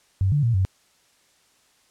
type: tone with pitch steps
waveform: sine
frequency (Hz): 95.9 / 145.8 / 117.2 / 94.5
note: G2 / D3 / A#2 / F#2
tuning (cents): -37 / -12 / +10 / +37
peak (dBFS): -17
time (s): 0.21-0.65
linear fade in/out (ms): 0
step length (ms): 110
effects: white hiss -61 dBFS RMS until 1.9 s + low-pass 9000 Hz 12 dB/octave